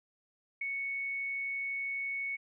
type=tone with ADSR envelope; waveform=sine; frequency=2217 Hz; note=C#7; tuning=in tune; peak=-30 dBFS; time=0.61-2.37 s; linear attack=7 ms; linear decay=3 ms; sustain=-3 dB; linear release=21 ms; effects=none